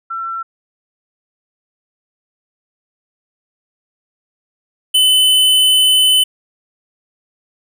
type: tone pair in turn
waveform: sine / square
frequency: 1347 / 3024 Hz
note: E6 / F#7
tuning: +37 / +37 cents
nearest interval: octave + major second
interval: 1400 cents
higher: second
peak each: -20 / -9 dBFS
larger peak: second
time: 0.1-0.43 / 4.94-6.24 s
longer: second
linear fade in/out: 10 ms
effects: none